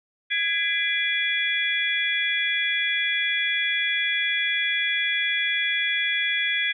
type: tone cluster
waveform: sine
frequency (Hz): 1659 / 2016 / 2384 / 3372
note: G#6 / B6 / D7 / G#7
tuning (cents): -2 / +35 / +25 / +26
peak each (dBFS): -27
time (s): 0.3-6.73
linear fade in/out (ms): 20
effects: none